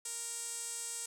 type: tone with band-pass filter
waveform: sawtooth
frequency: 466.2 Hz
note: A#4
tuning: in tune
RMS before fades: -41 dBFS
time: 0.05-1.06 s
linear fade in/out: 5 ms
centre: 8200 Hz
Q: 4.4
effects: none